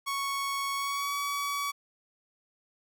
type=tone with pitch glide; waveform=sawtooth; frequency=1109 to 1136.2 Hz; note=C#6 to C#6; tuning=0 to +42 cents; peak=-26 dBFS; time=0.06-1.72 s; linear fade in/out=20 ms; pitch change=+42 cents; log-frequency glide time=0.75-1.14 s; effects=none

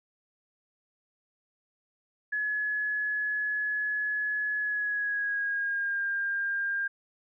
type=tone with pitch glide; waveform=sine; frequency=1698 to 1602.7 Hz; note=G#6 to G6; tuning=+38 to +38 cents; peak=-27 dBFS; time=2.32-6.88 s; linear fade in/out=10 ms; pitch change=-100 cents; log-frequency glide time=4.59-6.04 s; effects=none

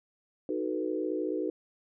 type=chord; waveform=sine; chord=B dominant seventh; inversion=first; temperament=equal; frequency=311.1 / 370 / 440 / 493.9 Hz; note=D#4 / F#4 / A4 / B4; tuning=0 / 0 / 0 / 0 cents; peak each=-33 / -34 / -36 / -36 dBFS; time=0.49-1.5 s; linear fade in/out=2 ms; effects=none

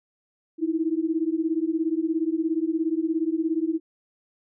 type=beating tone pair; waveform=sine; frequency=314.6 / 331.6 Hz; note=D#4 / E4; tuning=+19 / +10 cents; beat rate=17 Hz; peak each=-25 dBFS; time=0.58-3.8 s; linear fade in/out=50 ms; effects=none

